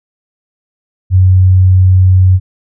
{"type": "tone", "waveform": "sine", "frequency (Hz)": 92.9, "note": "F#2", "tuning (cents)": 7, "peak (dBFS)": -3, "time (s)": [1.1, 2.4], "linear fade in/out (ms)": 50, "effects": []}